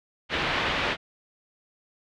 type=low-pass noise; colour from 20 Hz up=white; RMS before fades=-27 dBFS; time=0.29-0.97 s; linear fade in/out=50 ms; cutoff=3100 Hz; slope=24 dB/octave
type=click; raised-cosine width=2 ms; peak=-23 dBFS; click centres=0.361 s
effects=none